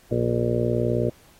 harmonic tone, 59.5 Hz, A#1, 36 cents sharp, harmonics 1 / 2 / 3 / 4 / 6 / 7 / 8 / 9 / 10, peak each -37 / -25 / -35 / -28 / -27 / -29 / -28 / -36 / -29 dBFS, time 0.11-1.1 s, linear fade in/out 5 ms, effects pink hiss -55 dBFS RMS until 1.39 s + AAC 48 kbps

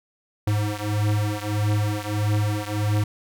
square beating tone pair, 104.2 / 105.8 Hz, G#2 / G#2, +6 / +33 cents, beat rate 1.6 Hz, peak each -24 / -26 dBFS, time 0.47-3.04 s, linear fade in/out 5 ms, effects none

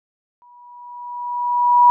sine tone with exponential growth, 971 Hz, B5, 30 cents flat, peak -6 dBFS, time 0.42-1.9 s, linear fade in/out 0 ms, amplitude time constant 320 ms, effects none

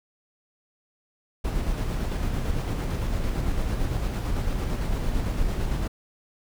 brown noise with tremolo, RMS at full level -25 dBFS, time 1.44-5.88 s, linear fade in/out 10 ms, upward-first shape square, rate 8.9 Hz, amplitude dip 25%, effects none

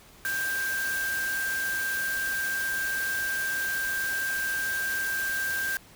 sine tone in noise, 1581 Hz, G6, 14 cents sharp, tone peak -27 dBFS, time 0.25-5.77 s, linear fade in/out 0 ms, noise white, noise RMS -36 dBFS, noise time 0.25-5.77 s, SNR +6 dB, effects pink hiss -53 dBFS RMS until 5.95 s

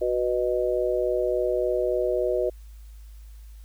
sine chord, B major, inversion second, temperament just, 370.4 / 493.9 / 617.4 Hz, F#4 / B4 / D#5, +2 / 0 / -14 cents, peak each -26 dBFS, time 0.01-2.5 s, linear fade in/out 10 ms, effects added 53 Hz sine -41 dBFS peak until 3.64 s + white hiss -61 dBFS RMS until 3.64 s

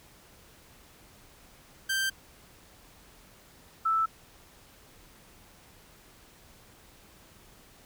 sawtooth / sine tone pair in turn, 1568 / 1318.5 Hz, G6 / E6, 0 / 0 cents, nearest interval minor third, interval 300 cents, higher first, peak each -23 dBFS, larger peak neither, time 1.89-2.1 / 3.85-4.06 s, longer neither, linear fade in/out 10 ms, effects pink hiss -56 dBFS RMS until 7.85 s

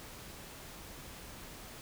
silence, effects pink hiss -49 dBFS RMS until 1.81 s

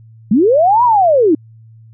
sine linear two-way sweep, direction up then down, 185 to 1000 to 284.7 Hz, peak -7 dBFS, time 0.31-1.35 s, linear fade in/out 5 ms, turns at 0.84 s, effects added 112 Hz sine -38 dBFS peak until 1.93 s

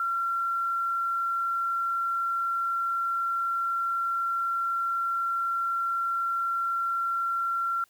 sine tone with quantisation, 1366 Hz, F6, 39 cents flat, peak -25 dBFS, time 0-7.84 s, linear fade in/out 2 ms, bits 9, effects white hiss -65 dBFS RMS until 7.89 s

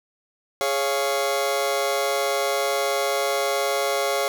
sawtooth chord, Db major, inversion second, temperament just, 415.8 / 554.4 / 693 Hz, Ab4 / Db5 / F5, +2 / 0 / -14 cents, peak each -23 / -20 / -23 dBFS, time 0.61-4.28 s, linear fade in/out 0 ms, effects none

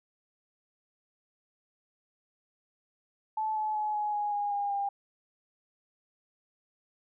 sine tone with pitch steps, 869 / 859 / 849.2 / 839.4 / 829.8 / 820.2 / 810.8 / 801.5 Hz, A5 / A5 / G#5 / G#5 / G#5 / G#5 / G#5 / G5, -22 / -42 / +38 / +18 / -2 / -22 / -42 / +38 cents, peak -28 dBFS, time 3.37-4.89 s, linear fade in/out 5 ms, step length 190 ms, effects none

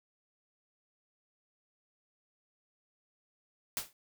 white noise with exponential decay, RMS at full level -31 dBFS, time 3.77-3.93 s, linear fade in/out 1 ms, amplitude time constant 33 ms, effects none

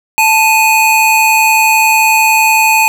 square tone pair together, 880 / 2489 Hz, A5 / D#7, 0 / 0 cents, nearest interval octave + tritone, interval 1800 cents, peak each -10 dBFS, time 0.18-2.88 s, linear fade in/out 0 ms, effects none

